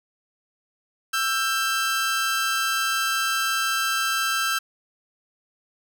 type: tone pair together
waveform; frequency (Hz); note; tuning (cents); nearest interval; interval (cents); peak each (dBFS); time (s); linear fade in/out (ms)
sawtooth; 1329.3 / 1575; E6 / G6; +14 / +8; minor third; 294; -21; 1.13-4.59; 10
effects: none